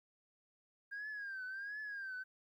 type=tone with vibrato; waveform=sine; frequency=1610 Hz; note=G6; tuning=46 cents sharp; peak=-40 dBFS; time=0.91-2.24 s; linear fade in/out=20 ms; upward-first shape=triangle; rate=1.4 Hz; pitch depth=130 cents each way; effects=tanh soft clip ceiling -39 dBFS + 13-bit